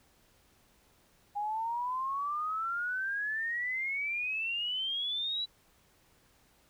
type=exponential sweep; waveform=sine; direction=up; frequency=812 to 3961 Hz; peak=-31 dBFS; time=1.35-5.46 s; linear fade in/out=20 ms; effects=pink hiss -66 dBFS RMS until 6.69 s